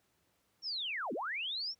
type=linear two-way sweep; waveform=sine; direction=down then up; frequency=5630 to 204.5 to 5630 Hz; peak=-35 dBFS; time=0.62-1.75 s; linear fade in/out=50 ms; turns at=1.13 s; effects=pink hiss -75 dBFS RMS until 1.79 s + high-pass 80 Hz 12 dB/octave